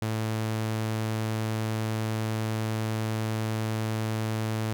sawtooth tone, 110 Hz, A2, in tune, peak -23 dBFS, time 0.02-4.73 s, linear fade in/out 0 ms, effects none

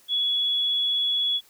sine tone, 3379 Hz, G#7, 29 cents sharp, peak -21 dBFS, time 0.08-1.41 s, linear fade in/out 50 ms, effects white hiss -57 dBFS RMS until 1.49 s

